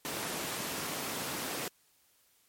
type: high-pass noise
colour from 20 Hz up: pink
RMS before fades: -37 dBFS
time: 0.05-1.68 s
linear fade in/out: 0 ms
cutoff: 200 Hz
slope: 12 dB/octave
effects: white hiss -68 dBFS RMS until 2.48 s + MP3 64 kbps